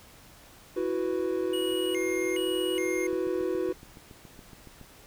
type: chord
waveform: triangle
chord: E suspended second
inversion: none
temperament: equal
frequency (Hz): 329.6 / 370 / 493.9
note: E4 / F#4 / B4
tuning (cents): 0 / 0 / 0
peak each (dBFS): -30 / -27 / -31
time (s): 0.76-3.73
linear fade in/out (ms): 10
type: tone with vibrato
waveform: square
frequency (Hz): 2489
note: D#7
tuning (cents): 0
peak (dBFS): -34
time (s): 1.53-3.07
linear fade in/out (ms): 5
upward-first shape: square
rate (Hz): 1.2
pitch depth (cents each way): 270
type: click train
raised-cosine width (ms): 3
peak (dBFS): -34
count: 13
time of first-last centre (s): 3.13-4.813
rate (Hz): 7.13
effects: pink hiss -53 dBFS RMS until 5.06 s